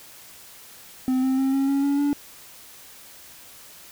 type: tone with pitch steps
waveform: triangle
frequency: 257.9 / 262.6 / 267.3 / 272.1 / 277 / 282.1 / 287.2 Hz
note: C4 / C4 / C4 / C#4 / C#4 / C#4 / D4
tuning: -25 / +6 / +37 / -32 / -1 / +30 / -39 cents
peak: -17 dBFS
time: 1.08-2.13 s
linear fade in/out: 0 ms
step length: 150 ms
effects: white hiss -46 dBFS RMS until 3.91 s

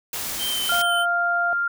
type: noise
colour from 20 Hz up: white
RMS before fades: -29 dBFS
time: 0.13-0.82 s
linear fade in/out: 2 ms
type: tone with vibrato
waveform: square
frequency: 3100 Hz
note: G7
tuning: 20 cents flat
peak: -25 dBFS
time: 0.38-1.06 s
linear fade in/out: 50 ms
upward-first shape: sine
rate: 3 Hz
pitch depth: 19 cents each way
type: tone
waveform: sine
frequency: 1396.9 Hz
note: F6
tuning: in tune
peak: -20 dBFS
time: 0.69-1.68 s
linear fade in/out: 5 ms
type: tone with pitch glide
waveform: sine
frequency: 698.5 to 694.1 Hz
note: F5 to F5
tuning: 0 to -11 cents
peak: -24 dBFS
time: 0.72-1.53 s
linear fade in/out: 0 ms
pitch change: -11 cents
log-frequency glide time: 0.84-0.97 s
effects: none

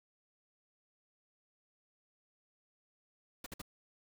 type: noise bursts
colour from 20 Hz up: pink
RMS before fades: -44 dBFS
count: 3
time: 3.44-3.617 s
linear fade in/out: 5 ms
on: 23 ms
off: 54 ms
effects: none

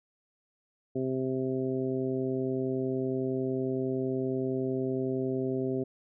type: harmonic tone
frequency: 130.81 Hz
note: C3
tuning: in tune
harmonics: 1 / 2 / 3 / 4 / 5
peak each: -36 / -32 / -31 / -41 / -41 dBFS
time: 0.95-5.84 s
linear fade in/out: 10 ms
effects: none

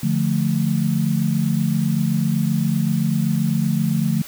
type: chord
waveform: sine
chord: D minor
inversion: none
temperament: equal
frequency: 146.83 / 174.61 / 220 Hz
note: D3 / F3 / A3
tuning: 0 / 0 / 0 cents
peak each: -21 dBFS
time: 0.03-4.22 s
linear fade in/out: 5 ms
effects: white hiss -38 dBFS RMS until 4.27 s

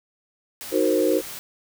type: noise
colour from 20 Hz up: white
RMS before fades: -36 dBFS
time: 0.61-1.39 s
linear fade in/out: 0 ms
type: chord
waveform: sine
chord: C half-diminished seventh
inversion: first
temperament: equal with one note detuned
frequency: 311.1 / 370 / 466.2 / 526.9 Hz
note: Eb4 / Gb4 / Bb4 / C5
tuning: 0 / 0 / 0 / +12 cents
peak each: -23 dBFS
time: 0.71-1.22 s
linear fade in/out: 50 ms
effects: none

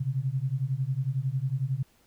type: beating tone pair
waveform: sine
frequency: 127.4 / 138.4 Hz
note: C3 / C#3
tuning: -46 / -2 cents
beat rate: 11 Hz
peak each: -29 dBFS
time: 0-1.83 s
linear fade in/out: 10 ms
effects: pink hiss -64 dBFS RMS until 2.06 s

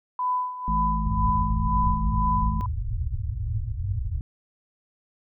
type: tone with tremolo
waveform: sine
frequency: 1000 Hz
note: B5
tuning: 21 cents sharp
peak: -21 dBFS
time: 0.19-2.66 s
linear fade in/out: 2 ms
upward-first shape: sine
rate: 2 Hz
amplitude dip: 75%
type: harmonic tone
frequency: 53.3 Hz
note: G#1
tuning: 46 cents sharp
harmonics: 1 / 3 / 4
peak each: -25 / -30 / -31 dBFS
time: 0.68-2.61 s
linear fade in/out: 0 ms
type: low-pass noise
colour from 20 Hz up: white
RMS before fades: -28 dBFS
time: 1.06-4.21 s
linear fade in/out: 2 ms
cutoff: 120 Hz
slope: 96 dB/octave
effects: none

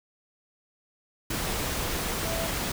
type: tone in noise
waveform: sine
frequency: 660 Hz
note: E5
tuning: 2 cents sharp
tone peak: -33 dBFS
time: 2.25-2.47 s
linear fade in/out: 5 ms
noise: pink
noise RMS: -30 dBFS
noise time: 1.3-2.72 s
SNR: -6 dB
effects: none

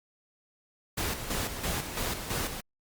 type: noise with tremolo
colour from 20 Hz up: pink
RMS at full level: -31 dBFS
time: 0.97-2.61 s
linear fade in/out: 10 ms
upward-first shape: square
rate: 3 Hz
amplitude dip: 55%
effects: Opus 48 kbps

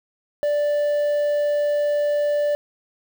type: tone with quantisation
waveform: triangle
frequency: 587.3 Hz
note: D5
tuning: in tune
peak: -16 dBFS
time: 0.43-2.55 s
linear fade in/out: 0 ms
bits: 7
effects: none

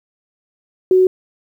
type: tone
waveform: sine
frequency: 371.7 Hz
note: F#4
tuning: 8 cents sharp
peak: -8 dBFS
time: 0.91-1.07 s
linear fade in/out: 2 ms
effects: 8-bit

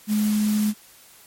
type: tone in noise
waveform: sine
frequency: 211.4 Hz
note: G#3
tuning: 31 cents sharp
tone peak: -18 dBFS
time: 0.07-0.74 s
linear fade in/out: 50 ms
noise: white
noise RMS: -34 dBFS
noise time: 0.07-0.74 s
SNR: +13 dB
effects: white hiss -50 dBFS RMS until 1.26 s + MP3 64 kbps

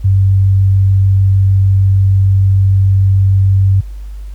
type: tone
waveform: sine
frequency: 96.7 Hz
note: G2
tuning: 23 cents flat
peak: -6 dBFS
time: 0.04-3.81 s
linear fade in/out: 10 ms
effects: added 50 Hz sine -23 dBFS peak until 4.34 s + pink hiss -49 dBFS RMS until 4.34 s

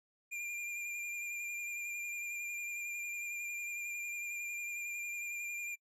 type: tone with vibrato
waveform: square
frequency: 2397 Hz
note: D7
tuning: 35 cents sharp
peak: -39 dBFS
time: 0.31-5.76 s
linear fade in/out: 20 ms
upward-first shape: sine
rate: 11 Hz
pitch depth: 21 cents each way
effects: noise-tail reverb RT60 0.1 s tail -26 dB re dry + low-pass 12000 Hz 12 dB/octave

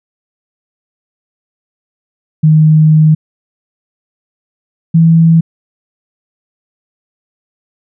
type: tone pair in turn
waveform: sine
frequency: 155.56 / 164.15 Hz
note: D#3 / E3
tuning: 0 / -7 cents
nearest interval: minor second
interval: 93 cents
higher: second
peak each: -3 dBFS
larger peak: neither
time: 2.43-3.15 / 4.94-5.41 s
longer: first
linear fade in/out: 10 ms
effects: none

